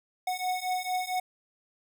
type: beating tone pair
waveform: square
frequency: 733 / 737.4 Hz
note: F#5 / F#5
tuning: -16 / -6 cents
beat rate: 4.4 Hz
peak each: -33 / -32 dBFS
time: 0.27-1.2 s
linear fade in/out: 5 ms
effects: none